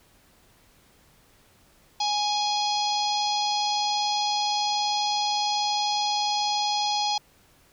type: harmonic tone with a mistuned harmonic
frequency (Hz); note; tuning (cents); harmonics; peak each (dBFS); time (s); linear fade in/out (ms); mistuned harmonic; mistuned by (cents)
830.6; G#5; 0; 1 / 3 / 4 / 5 / 6 / 7 / 8; -25 / -38 / -32 / -31 / -31 / -38 / -43; 2-7.18; 5; 5; +20
effects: pink hiss -59 dBFS RMS until 7.72 s